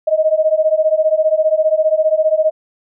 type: beating tone pair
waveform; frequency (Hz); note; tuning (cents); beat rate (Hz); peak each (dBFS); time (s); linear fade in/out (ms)
sine; 619 / 634; D#5 / D#5; -9 / +32; 15; -14; 0.07-2.51; 10
effects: none